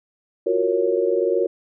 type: chord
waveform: sine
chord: Gb major seventh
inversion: third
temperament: equal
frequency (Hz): 349.2 / 370 / 466.2 / 554.4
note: F4 / Gb4 / Bb4 / Db5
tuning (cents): 0 / 0 / 0 / 0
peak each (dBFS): -25 / -22 / -21 / -24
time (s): 0.46-1.47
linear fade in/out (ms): 10
effects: none